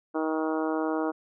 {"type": "harmonic tone", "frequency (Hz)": 158, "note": "D#3", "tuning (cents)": 27, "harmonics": [2, 3, 4, 5, 6, 7, 8, 9], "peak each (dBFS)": [-28, -32, -34, -36, -38, -39, -40, -41], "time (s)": [0.14, 1.12], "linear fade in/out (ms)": 20, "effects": []}